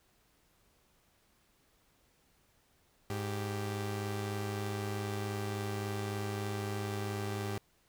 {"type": "tone pair together", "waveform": "sawtooth", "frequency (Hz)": [103.83, 392], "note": ["G#2", "G4"], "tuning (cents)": [0, 0], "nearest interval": "octave + major seventh", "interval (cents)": 2300, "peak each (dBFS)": [-32, -36], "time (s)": [3.1, 7.58], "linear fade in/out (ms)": 0, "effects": ["pink hiss -70 dBFS RMS until 7.88 s"]}